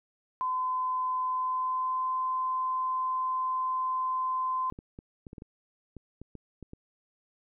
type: tone with pitch glide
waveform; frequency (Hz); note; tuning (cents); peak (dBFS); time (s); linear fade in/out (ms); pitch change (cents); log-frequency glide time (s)
sine; 1021 to 1031.1; C6 to C6; -43 to -26; -27; 0.41-4.7; 0; +17; 1.25-2.1
type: clicks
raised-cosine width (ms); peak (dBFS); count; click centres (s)
3; -30; 12; 4.724 / 4.789 / 4.989 / 5.268 / 5.331 / 5.382 / 5.421 / 5.967 / 6.216 / 6.353 / 6.627 / 6.734
effects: none